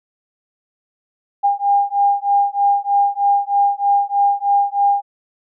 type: beating tone pair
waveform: sine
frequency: 804 / 807.2 Hz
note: G5 / G#5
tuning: +44 / -49 cents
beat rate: 3.2 Hz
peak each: -16 dBFS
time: 1.43-5.02 s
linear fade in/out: 20 ms
effects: none